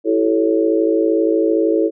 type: chord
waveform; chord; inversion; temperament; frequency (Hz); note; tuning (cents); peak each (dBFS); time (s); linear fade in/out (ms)
sine; A dominant seventh; second; equal with one note detuned; 329.6 / 382.4 / 440 / 554.4; E4 / G4 / A4 / C#5; 0 / -43 / 0 / 0; -16 / -22 / -17 / -21; 0.04-1.91; 50
effects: none